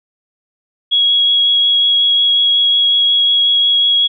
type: tone with vibrato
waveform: sine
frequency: 3322 Hz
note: G#7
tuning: in tune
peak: -9 dBFS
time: 0.91-4.08 s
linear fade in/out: 20 ms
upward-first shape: sine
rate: 5.5 Hz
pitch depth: 8 cents each way
effects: none